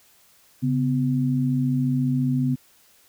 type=tone pair together; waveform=sine; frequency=138.02 / 252.4 Hz; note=C#3 / B3; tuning=-7 / +38 cents; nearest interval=minor seventh; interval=1045 cents; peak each=-22 dBFS; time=0.62-2.56 s; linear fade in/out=20 ms; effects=white hiss -57 dBFS RMS until 3.08 s